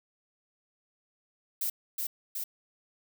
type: noise with echo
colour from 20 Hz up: violet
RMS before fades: -31 dBFS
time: 1.61-1.7 s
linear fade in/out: 5 ms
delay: 370 ms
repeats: 2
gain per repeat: -2 dB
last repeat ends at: 2.44 s
effects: none